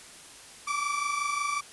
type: tone pair together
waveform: 30% pulse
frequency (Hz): 1148.5 / 1174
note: D6 / D6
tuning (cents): -39 / -1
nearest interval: unison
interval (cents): 38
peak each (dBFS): -28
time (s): 0.67-1.61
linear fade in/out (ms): 10
effects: white hiss -48 dBFS RMS until 1.72 s + resampled to 24000 Hz